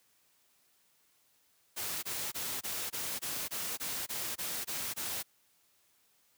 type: noise bursts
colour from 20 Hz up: white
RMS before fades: -37 dBFS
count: 12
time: 1.76-5.231 s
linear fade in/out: 20 ms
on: 270 ms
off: 21 ms
effects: white hiss -70 dBFS RMS until 6.37 s + high-pass 60 Hz 12 dB/octave